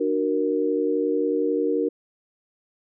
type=chord; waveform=sine; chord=D augmented; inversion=none; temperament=equal with one note detuned; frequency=298.8 / 370 / 466.2 Hz; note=D4 / F#4 / A#4; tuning=+30 / 0 / 0 cents; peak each=-25 / -26 / -23 dBFS; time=0-1.89 s; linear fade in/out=10 ms; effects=none